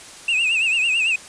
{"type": "tone with vibrato", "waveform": "triangle", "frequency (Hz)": 2646, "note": "E7", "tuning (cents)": 6, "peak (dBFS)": -15, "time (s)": [0.28, 1.16], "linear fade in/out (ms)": 5, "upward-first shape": "triangle", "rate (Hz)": 9, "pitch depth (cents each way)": 130, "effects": ["white hiss -40 dBFS RMS until 1.28 s", "resampled to 22050 Hz"]}